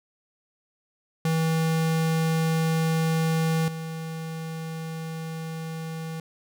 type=tone with level steps; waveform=square; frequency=161.6 Hz; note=E3; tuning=34 cents flat; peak=-22 / -32 dBFS; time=1.25-6.2 s; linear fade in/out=2 ms; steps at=3.68 s; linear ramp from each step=2 ms; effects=none